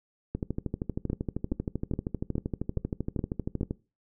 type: two click trains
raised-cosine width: 3 ms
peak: -17 / -16 dBFS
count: 44 / 7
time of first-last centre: 0.35-3.709 / 1.1-3.61 s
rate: 12.8 / 2.39 Hz
effects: noise-tail reverb RT60 0.3 s tail -21 dB re dry